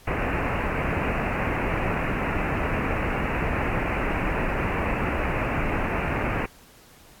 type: low-pass noise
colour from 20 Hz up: pink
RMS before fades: -26 dBFS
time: 0.07-6.46 s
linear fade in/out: 5 ms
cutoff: 2700 Hz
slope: 96 dB/octave
effects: pink hiss -52 dBFS RMS until 7.2 s + AAC 64 kbps